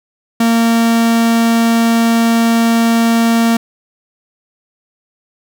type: tone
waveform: 45% pulse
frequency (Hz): 230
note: A#3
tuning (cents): -23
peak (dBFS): -9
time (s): 0.4-3.57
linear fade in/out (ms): 5
effects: none